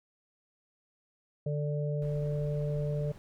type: harmonic tone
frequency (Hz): 147.3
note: D3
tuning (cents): +6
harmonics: 1 / 3 / 4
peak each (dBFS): -30 / -38 / -38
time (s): 1.46-3.12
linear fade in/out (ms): 5
type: noise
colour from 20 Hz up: brown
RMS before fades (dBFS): -46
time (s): 2.02-3.18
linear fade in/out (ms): 0
effects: none